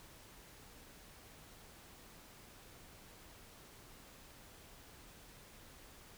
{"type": "silence", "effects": ["pink hiss -58 dBFS RMS until 6.17 s"]}